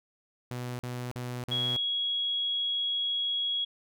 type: tone bursts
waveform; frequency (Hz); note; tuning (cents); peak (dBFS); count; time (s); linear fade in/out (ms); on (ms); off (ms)
sawtooth; 123.47; B2; 0; -30; 4; 0.51-1.762; 0; 280; 44
type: tone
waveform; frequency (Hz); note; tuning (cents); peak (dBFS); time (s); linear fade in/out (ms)
sine; 3322; G#7; 0; -27; 1.51-3.65; 10
effects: none